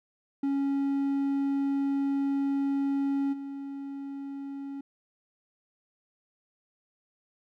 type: tone with level steps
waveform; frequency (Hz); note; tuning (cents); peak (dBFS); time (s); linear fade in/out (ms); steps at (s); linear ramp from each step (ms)
triangle; 277.2; C#4; 0; -23 / -33; 0.43-4.81; 5; 3.32; 20
effects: none